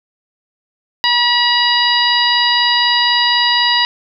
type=harmonic tone; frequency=964 Hz; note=B5; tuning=42 cents flat; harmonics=1 / 2 / 3 / 4 / 5; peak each=-17 / -17 / -17 / -17 / -17 dBFS; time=1.04-3.85 s; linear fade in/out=0 ms; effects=none